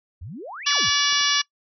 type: exponential two-way sweep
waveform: sine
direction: up then down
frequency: 72 to 3322 to 72 Hz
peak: -33 dBFS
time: 0.21-0.9 s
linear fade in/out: 10 ms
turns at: 0.68 s
type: harmonic tone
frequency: 575 Hz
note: D5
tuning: 37 cents flat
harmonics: 2 / 3 / 4 / 5 / 6 / 7 / 8 / 9 / 10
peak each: -27 / -25 / -29 / -25 / -25 / -29 / -29 / -27 / -25 dBFS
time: 0.66-1.42 s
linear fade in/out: 10 ms
type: clicks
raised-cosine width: 1 ms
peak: -30 / -36 / -30 dBFS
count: 3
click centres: 1.126 / 1.176 / 1.212 s
effects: noise-tail reverb RT60 0.1 s tail -23 dB re dry